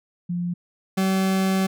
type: tone pair in turn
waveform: sine / 40% pulse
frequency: 175.2 / 190.64 Hz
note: F3 / G3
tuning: +6 / -48 cents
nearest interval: minor second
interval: 146 cents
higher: second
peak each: -23 / -18 dBFS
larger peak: second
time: 0.29-0.54 / 0.97-1.67 s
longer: second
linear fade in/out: 10 ms
effects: none